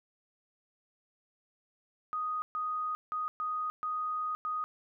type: tone bursts at uneven times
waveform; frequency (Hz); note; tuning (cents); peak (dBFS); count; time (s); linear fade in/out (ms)
sine; 1244.5; D#6; 0; -31; 6; 2.13-2.42 / 2.55-2.95 / 3.12-3.28 / 3.4-3.7 / 3.83-4.35 / 4.45-4.64; 0
effects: none